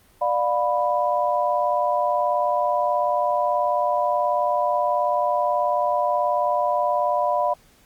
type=chord; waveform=sine; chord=B diminished; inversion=first; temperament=just; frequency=592.7 / 711.2 / 987.8 Hz; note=D5 / F5 / B5; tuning=+16 / +31 / 0 cents; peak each=-23 dBFS; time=0.21-7.54 s; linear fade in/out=10 ms; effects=pink hiss -56 dBFS RMS until 7.85 s + Opus 32 kbps